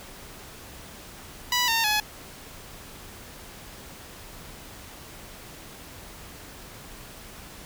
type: tone with pitch steps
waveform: 10% pulse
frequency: 983 / 911.9 / 845.9 Hz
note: B5 / A#5 / G#5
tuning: -8 / -38 / +32 cents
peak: -13 dBFS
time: 1.52-2 s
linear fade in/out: 2 ms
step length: 160 ms
effects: pink hiss -44 dBFS RMS until 7.65 s

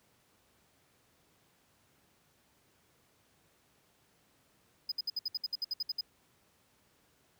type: tone bursts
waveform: triangle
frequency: 5000 Hz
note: D#8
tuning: 8 cents sharp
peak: -30 dBFS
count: 13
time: 4.89-6.01 s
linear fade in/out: 5 ms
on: 28 ms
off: 63 ms
effects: pink hiss -69 dBFS RMS until 7.39 s + high-pass 80 Hz 12 dB/octave

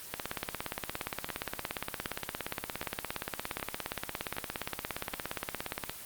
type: two click trains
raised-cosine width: 0.3 ms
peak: -20 / -16 dBFS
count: 6 / 100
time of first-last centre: 1.29-5.136 / 0.14-5.896 s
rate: 1.3 / 17.2 Hz
effects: white hiss -45 dBFS RMS until 6.05 s + Opus 24 kbps

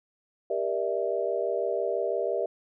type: chord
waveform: sine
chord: E half-diminished seventh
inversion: first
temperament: just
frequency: 395.6 / 474.7 / 593.3 / 659.3 Hz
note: G4 / Bb4 / D5 / E5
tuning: +16 / +31 / +18 / 0 cents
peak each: -31 dBFS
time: 0.5-2.46 s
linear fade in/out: 5 ms
effects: none

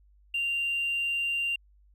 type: tone with hard clipping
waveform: triangle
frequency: 2779 Hz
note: F7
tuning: 9 cents flat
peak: -26 dBFS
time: 0.34-1.56 s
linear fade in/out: 5 ms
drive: 2 dB
effects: added 50 Hz sine -57 dBFS peak until 1.94 s

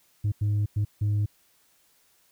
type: tone bursts at uneven times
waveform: sine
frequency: 103.83 Hz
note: G#2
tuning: in tune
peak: -19 dBFS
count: 4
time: 0.24-0.32 / 0.41-0.66 / 0.76-0.85 / 1.01-1.26 s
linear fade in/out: 10 ms
effects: tanh soft clip ceiling -21 dBFS + white hiss -64 dBFS RMS until 2.31 s

